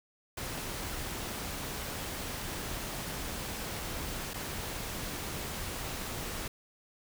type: noise with dropouts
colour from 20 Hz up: pink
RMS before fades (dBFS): -38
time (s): 0.37-6.48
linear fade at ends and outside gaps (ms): 5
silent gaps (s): 4.336-4.34
effects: none